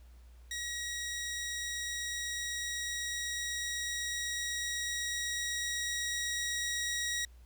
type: tone with level ramp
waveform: 15% pulse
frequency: 1904 Hz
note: A#6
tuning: 36 cents sharp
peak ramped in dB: -30 to -26 dBFS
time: 0.51-7.25 s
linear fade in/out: 2 ms
effects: added 60 Hz sine -52 dBFS peak until 7.45 s + pink hiss -68 dBFS RMS until 7.45 s